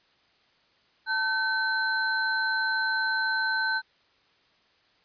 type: tone cluster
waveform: sine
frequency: 886 / 1530 / 4097 Hz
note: A5 / G6 / C8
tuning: +12 / -42 / -37 cents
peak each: -32 / -25 / -34 dBFS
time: 1.06-3.82 s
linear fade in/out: 50 ms
effects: white hiss -64 dBFS RMS until 5.04 s + resampled to 11025 Hz